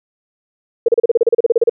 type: tone bursts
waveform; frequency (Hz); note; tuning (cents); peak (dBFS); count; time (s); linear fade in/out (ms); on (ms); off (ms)
sine; 466.2; A#4; 0; -7; 15; 0.86-1.696; 5; 24; 34
effects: none